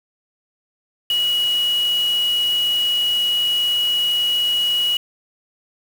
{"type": "tone in noise", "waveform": "sine", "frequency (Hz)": 2911, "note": "F#7", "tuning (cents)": -29, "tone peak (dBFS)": -16, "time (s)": [1.1, 4.97], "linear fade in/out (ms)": 2, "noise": "white", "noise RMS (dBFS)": -34, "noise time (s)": [1.1, 4.97], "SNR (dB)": 15, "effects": []}